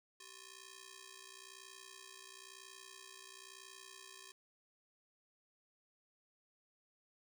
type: ring-modulated tone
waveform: 5% pulse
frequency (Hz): 713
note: F5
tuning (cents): +36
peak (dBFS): -39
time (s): 0.2-4.32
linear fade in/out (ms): 2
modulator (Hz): 326
effects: none